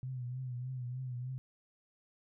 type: tone with vibrato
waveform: sine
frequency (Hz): 126.3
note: B2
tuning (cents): +39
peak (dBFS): -37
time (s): 0.03-1.38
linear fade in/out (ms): 0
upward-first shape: triangle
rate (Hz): 3.3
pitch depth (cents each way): 73
effects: none